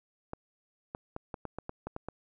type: clicks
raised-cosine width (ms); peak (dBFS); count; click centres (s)
1; -23; 10; 0.334 / 0.949 / 1.164 / 1.342 / 1.453 / 1.586 / 1.694 / 1.87 / 1.964 / 2.086
effects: none